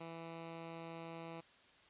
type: tone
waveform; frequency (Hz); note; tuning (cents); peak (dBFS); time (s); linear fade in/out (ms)
10% pulse; 165.5; E3; +7; -38; 0-1.41; 10
effects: white hiss -65 dBFS RMS until 1.89 s + resampled to 8000 Hz